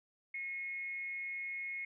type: tone with frequency modulation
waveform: sine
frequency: 2168 Hz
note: C#7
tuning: 39 cents flat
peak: -38 dBFS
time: 0.34-1.85 s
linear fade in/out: 5 ms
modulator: 293 Hz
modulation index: 0.25
effects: none